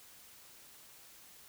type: silence
effects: white hiss -57 dBFS RMS until 1.48 s